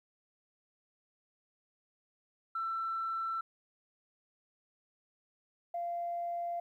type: tone pair in turn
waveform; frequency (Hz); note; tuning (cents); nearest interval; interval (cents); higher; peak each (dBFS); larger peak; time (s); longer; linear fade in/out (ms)
sine; 1338 / 691; E6 / F5; +25 / -19; major seventh; 1144; first; -32 / -33; first; 2.55-3.41 / 5.74-6.6; neither; 5
effects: tanh soft clip ceiling -28 dBFS + 12-bit